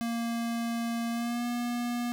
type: tone with pitch glide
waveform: square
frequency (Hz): 232.6 to 240.5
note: A#3 to B3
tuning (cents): -4 to -46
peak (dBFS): -30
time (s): 0.01-2.12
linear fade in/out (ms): 0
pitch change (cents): +58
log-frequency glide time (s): 1.11-1.45
effects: none